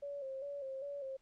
sine tone with vibrato, 551 Hz, C#5, 11 cents flat, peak -40 dBFS, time 0.02-1.17 s, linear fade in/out 10 ms, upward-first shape square, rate 2.5 Hz, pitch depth 55 cents each way, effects pink hiss -75 dBFS RMS until 1.21 s + low-pass 7000 Hz 12 dB/octave

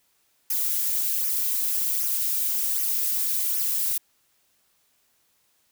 violet noise with flanger, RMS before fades -25 dBFS, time 0.5-3.98 s, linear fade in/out 5 ms, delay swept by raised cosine 0.24 to 4.74 ms, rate 1.3 Hz, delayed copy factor -0.65, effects white hiss -67 dBFS RMS until 5.71 s

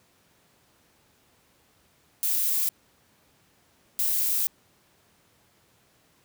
violet noise bursts at uneven times, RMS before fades -25 dBFS, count 2, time 2.23-2.69 / 3.99-4.47 s, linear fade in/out 0 ms, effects pink hiss -63 dBFS RMS until 6.24 s + high-pass 80 Hz 12 dB/octave

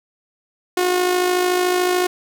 sawtooth tone with amplitude modulation, 361.4 Hz, F#4, 41 cents flat, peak -10 dBFS, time 0.77-2.07 s, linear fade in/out 5 ms, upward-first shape sine, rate 53.7 Hz, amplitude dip 45%, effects none

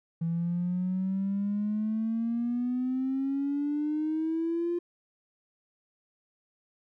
triangle exponential sweep, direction up, 164.81 to 349.2 Hz, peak -23 dBFS, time 0.21-4.79 s, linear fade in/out 10 ms, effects tanh soft clip ceiling -24 dBFS

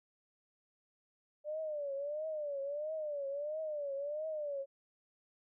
sine tone with vibrato, 590 Hz, D5, 8 cents sharp, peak -36 dBFS, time 1.44-4.66 s, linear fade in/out 50 ms, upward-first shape triangle, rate 1.5 Hz, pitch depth 140 cents each way, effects none

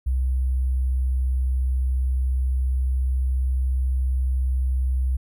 sine tone with sample-and-hold, 64.3 Hz, C2, 30 cents flat, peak -19 dBFS, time 0.06-5.17 s, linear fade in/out 10 ms, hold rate 11025 Hz, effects none

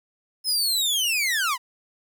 sawtooth linear sweep, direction down, 5200 to 932.3 Hz, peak -18 dBFS, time 0.44-1.58 s, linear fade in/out 50 ms, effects 10-bit

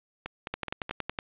two click trains, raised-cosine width 0.3 ms, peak -14 / -18 dBFS, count 8 / 4, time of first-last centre 0.54-1.188 / 0.26-0.894 s, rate 10.8 / 4.73 Hz, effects resampled to 8000 Hz + 9-bit

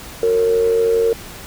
sine tone with amplitude modulation, 457.6 Hz, A#4, 32 cents flat, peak -9 dBFS, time 0.23-1.13 s, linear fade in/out 2 ms, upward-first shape sine, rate 92.5 Hz, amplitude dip 60%, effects tanh soft clip ceiling -5 dBFS + pink hiss -35 dBFS RMS until 1.46 s

